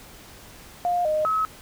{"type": "tone with pitch steps", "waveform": "sine", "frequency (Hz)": [707, 616, 1285], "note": ["F5", "D#5", "E6"], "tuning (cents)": [21, -17, -45], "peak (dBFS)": -20, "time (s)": [0.85, 1.45], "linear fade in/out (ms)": 0, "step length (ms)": 200, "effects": ["pink hiss -46 dBFS RMS until 1.61 s"]}